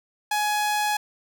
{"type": "tone", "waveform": "sawtooth", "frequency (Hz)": 839, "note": "G#5", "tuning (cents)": 17, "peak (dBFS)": -18, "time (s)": [0.31, 0.97], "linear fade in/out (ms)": 5, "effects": []}